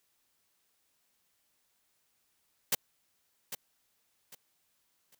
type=noise with echo; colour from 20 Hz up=white; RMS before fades=-27 dBFS; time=2.72-2.75 s; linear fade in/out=5 ms; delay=800 ms; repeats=3; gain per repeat=-11 dB; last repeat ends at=5.15 s; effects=white hiss -75 dBFS RMS until 5.19 s